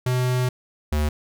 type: tone pair in turn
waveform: square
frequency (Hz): 126.1 / 74.98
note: B2 / D2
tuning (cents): +36 / +36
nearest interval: major sixth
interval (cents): 900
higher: first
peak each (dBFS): -20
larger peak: neither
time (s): 0.06-0.49 / 0.92-1.09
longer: first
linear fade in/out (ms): 5
effects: none